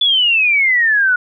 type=exponential sweep; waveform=sine; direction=down; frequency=3477 to 1443 Hz; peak=-10 dBFS; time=0.01-1.16 s; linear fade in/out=5 ms; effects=none